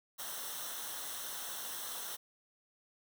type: noise with comb filter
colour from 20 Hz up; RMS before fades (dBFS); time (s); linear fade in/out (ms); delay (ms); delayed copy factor
white; -42; 0.18-2.17; 20; 0.42; -0.7
effects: none